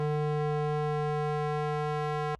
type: tone with band-pass filter sweep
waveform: square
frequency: 149.9 Hz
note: D3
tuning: 36 cents sharp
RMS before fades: -30 dBFS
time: 0-2.35 s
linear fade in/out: 0 ms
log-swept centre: 460 to 840 Hz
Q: 0.82
effects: added 60 Hz sine -53 dBFS peak until 2.39 s + Opus 24 kbps